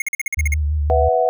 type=tone bursts; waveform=square; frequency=2154 Hz; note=C7; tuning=50 cents sharp; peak=-19 dBFS; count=9; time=0-0.54 s; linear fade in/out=2 ms; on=20 ms; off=45 ms
type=tone with vibrato; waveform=sine; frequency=75 Hz; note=D2; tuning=37 cents sharp; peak=-16 dBFS; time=0.37-1.09 s; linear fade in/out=10 ms; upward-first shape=sine; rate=6 Hz; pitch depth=51 cents each way
type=chord; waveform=sine; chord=B suspended fourth; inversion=none; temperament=just; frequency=493.9 / 658.5 / 740.8 Hz; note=B4 / E5 / F#5; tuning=0 / -2 / +2 cents; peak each=-18 dBFS; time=0.9-1.29 s; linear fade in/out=0 ms
effects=none